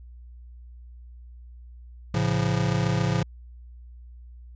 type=chord; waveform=square; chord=A augmented; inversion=none; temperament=just; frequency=110 / 137.5 / 171.88 Hz; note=A2 / C#3 / E#3; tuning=0 / -14 / -27 cents; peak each=-27 dBFS; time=2.14-3.23 s; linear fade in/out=5 ms; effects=added 60 Hz sine -42 dBFS peak until 4.55 s + resampled to 16000 Hz